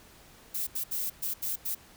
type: noise bursts at uneven times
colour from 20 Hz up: violet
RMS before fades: -32 dBFS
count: 6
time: 0.54-0.67 / 0.75-0.84 / 0.91-1.1 / 1.22-1.34 / 1.42-1.56 / 1.65-1.75 s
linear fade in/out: 10 ms
effects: pink hiss -55 dBFS RMS until 1.96 s